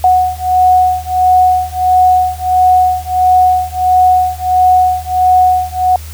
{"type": "beating tone pair", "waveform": "sine", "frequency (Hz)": [735, 736.5], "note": ["F#5", "F#5"], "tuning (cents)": [-12, -8], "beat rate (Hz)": 1.5, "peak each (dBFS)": -10, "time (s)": [0.04, 5.96], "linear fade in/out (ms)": 2, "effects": ["added 78 Hz sine -25 dBFS peak until 6.13 s", "white hiss -35 dBFS RMS until 6.13 s"]}